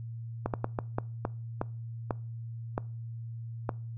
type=slowing click train; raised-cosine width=1 ms; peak=-15 dBFS; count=10; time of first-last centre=0.46-3.692 s; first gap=78 ms; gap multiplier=1.36; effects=noise-tail reverb RT60 0.4 s tail -23 dB re dry + added 115 Hz sine -37 dBFS peak until 3.97 s